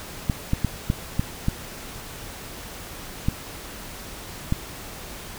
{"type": "clicks", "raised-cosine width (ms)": 5, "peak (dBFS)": -8, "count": 8, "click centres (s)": [0.298, 0.534, 0.647, 0.901, 1.195, 1.484, 3.285, 4.524], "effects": ["pink hiss -38 dBFS RMS until 5.38 s"]}